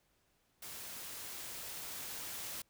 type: noise with level ramp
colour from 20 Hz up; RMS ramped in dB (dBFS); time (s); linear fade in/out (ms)
white; -47 to -43; 0.62-2.62; 5
effects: pink hiss -75 dBFS RMS until 2.69 s